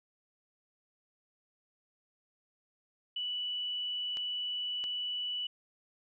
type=tone with vibrato; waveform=sine; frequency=2960 Hz; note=F#7; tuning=in tune; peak=-33 dBFS; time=3.16-5.47 s; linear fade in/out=5 ms; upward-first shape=triangle; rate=20 Hz; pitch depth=8 cents each way
type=clicks; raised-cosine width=0.2 ms; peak=-28 dBFS; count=2; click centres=4.171 / 4.84 s
effects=none

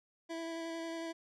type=tone with vibrato; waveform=25% pulse; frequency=330 Hz; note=E4; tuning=2 cents sharp; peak=-35 dBFS; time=0.29-1.13 s; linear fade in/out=20 ms; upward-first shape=square; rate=11 Hz; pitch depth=10 cents each way; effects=low-pass 7000 Hz 12 dB/octave

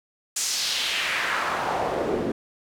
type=noise with band-pass filter sweep; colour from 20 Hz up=pink; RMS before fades=-26 dBFS; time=0.36-2.32 s; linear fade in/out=5 ms; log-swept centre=7300 to 310 Hz; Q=1.9; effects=none

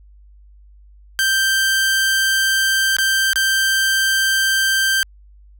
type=tone with dropouts; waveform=sawtooth; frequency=1568 Hz; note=G6; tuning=in tune; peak=-11 dBFS; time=1.19-5.03 s; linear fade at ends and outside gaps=0 ms; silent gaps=2.967-2.985 / 3.332-3.358 s; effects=added 50 Hz sine -43 dBFS peak until 5.59 s

